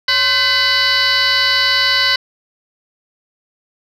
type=tone with frequency modulation; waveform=sine; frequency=2989 Hz; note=F#7; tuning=17 cents sharp; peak=-10 dBFS; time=0.08-2.16 s; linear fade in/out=5 ms; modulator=486 Hz; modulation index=3.7; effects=tanh soft clip ceiling -7 dBFS